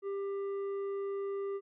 sine tone with tanh clipping, 396.2 Hz, G4, 18 cents sharp, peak -35 dBFS, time 0.02-1.61 s, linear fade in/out 50 ms, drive 7 dB, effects none

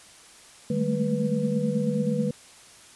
sine tone cluster, 153.2 / 196.9 / 212.9 / 222.2 / 492.1 Hz, D#3 / G3 / G#3 / A3 / B4, -27 / +8 / +43 / +17 / -6 cents, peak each -29 dBFS, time 0.7-2.31 s, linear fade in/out 5 ms, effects white hiss -50 dBFS RMS until 2.95 s + resampled to 24000 Hz

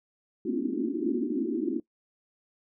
white band-pass noise, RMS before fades -29 dBFS, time 0.45-1.8 s, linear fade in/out 2 ms, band 220 to 370 Hz, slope 96 dB/octave, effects noise-tail reverb RT60 0.1 s tail -21 dB re dry

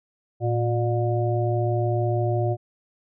harmonic tone with a mistuned harmonic, 119.6 Hz, A#2, 45 cents sharp, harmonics 1 / 3 / 5 / 6, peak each -22 / -27 / -29 / -30 dBFS, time 0.4-2.57 s, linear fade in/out 50 ms, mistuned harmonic 1, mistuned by -80 cents, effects none

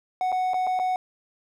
triangle tone with dropouts, 740 Hz, F#5, in tune, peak -20 dBFS, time 0.21-0.96 s, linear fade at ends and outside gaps 1 ms, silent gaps 0.319-0.325 / 0.535-0.542 / 0.668-0.672 / 0.791-0.797 s, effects none

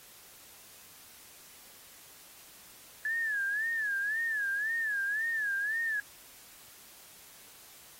sine tone with vibrato, 1712 Hz, A6, 48 cents flat, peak -29 dBFS, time 3.05-6 s, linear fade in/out 2 ms, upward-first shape sine, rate 1.9 Hz, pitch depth 130 cents each way, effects white hiss -54 dBFS RMS until 7.99 s + AAC 48 kbps

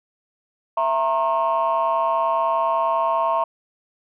sine tone cluster, 664 / 927 / 1077 Hz, E5 / A#5 / C6, +12 / -10 / +50 cents, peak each -21 dBFS, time 0.77-3.44 s, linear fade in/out 5 ms, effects tanh soft clip ceiling -12 dBFS

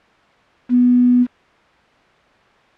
sine tone with quantisation, 246.5 Hz, B3, 3 cents flat, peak -9 dBFS, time 0.69-1.27 s, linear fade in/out 50 ms, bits 6, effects white hiss -51 dBFS RMS until 2.77 s + low-pass 2000 Hz 12 dB/octave

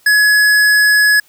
sine tone with hard clipping, 1690 Hz, G#6, 30 cents sharp, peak -9 dBFS, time 0.06-1.2 s, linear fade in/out 5 ms, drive 16 dB, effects white hiss -51 dBFS RMS until 1.28 s

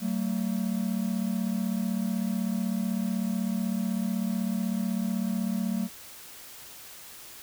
triangle tone pair together, 189.7 / 225.7 Hz, F#3 / A3, +43 / +44 cents, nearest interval minor third, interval 301 cents, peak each -27 dBFS, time 0-5.89 s, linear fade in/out 50 ms, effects white hiss -46 dBFS RMS until 7.42 s

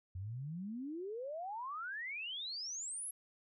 sine exponential sweep, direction up, 87.31 to 11360 Hz, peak -40 dBFS, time 0.15-3.11 s, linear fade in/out 5 ms, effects none

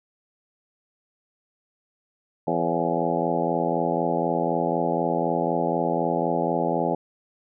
harmonic tone with a mistuned harmonic, 84 Hz, E2, 33 cents sharp, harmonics 2 / 3 / 4 / 5 / 6 / 7 / 8 / 9 / 10, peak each -30 / -30 / -30 / -30 / -30 / -30 / -30 / -30 / -30 dBFS, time 2.47-6.95 s, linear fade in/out 5 ms, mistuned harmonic 7, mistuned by -56 cents, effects none

